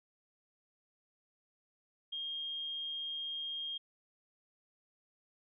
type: tone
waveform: sine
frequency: 3228 Hz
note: G#7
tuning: 50 cents flat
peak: -37 dBFS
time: 2.12-3.78 s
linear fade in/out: 10 ms
effects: none